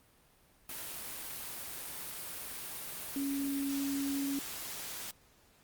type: tone in noise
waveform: sine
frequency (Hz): 277.9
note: C#4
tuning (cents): +4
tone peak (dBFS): -32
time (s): 3.16-4.39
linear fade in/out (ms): 2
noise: white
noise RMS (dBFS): -42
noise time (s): 0.69-5.11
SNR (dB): +7
effects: pink hiss -65 dBFS RMS until 5.63 s + Opus 32 kbps